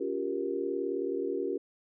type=chord; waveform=sine; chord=G half-diminished seventh; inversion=second; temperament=just; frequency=282.2 / 352.8 / 392 / 470.4 Hz; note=Db4 / F4 / G4 / Bb4; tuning=+31 / +18 / 0 / +16 cents; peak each=-37 / -35 / -33 / -36 dBFS; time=0-1.58 s; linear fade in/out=10 ms; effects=none